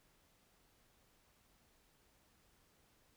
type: silence
effects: pink hiss -72 dBFS RMS until 3.16 s